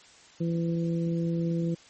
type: harmonic tone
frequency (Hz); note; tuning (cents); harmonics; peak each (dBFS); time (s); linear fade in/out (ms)
167.8; E3; +31; 1 / 2 / 3; -26 / -32 / -37; 0.4-1.75; 10
effects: white hiss -54 dBFS RMS until 1.89 s + MP3 32 kbps